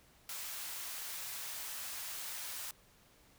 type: high-pass noise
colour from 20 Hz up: white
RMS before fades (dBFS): -43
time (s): 0.29-2.71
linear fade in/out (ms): 2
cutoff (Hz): 770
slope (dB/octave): 12
effects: pink hiss -65 dBFS RMS until 3.38 s